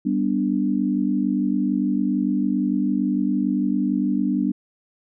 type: chord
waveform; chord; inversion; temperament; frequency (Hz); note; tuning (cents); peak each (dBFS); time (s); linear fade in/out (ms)
sine; G major; none; equal; 196 / 246.9 / 293.7; G3 / B3 / D4; 0 / 0 / 0; -23; 0.05-4.52; 10
effects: none